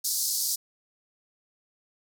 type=band-pass noise; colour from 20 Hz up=pink; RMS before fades=-28 dBFS; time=0.04-0.56 s; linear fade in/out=10 ms; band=4500 to 16000 Hz; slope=48 dB/octave; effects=none